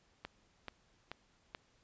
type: click train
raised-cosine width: 0.3 ms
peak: -26 dBFS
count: 4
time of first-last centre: 0.25-1.549 s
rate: 2.31 Hz
effects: pink hiss -71 dBFS RMS until 1.83 s + resampled to 16000 Hz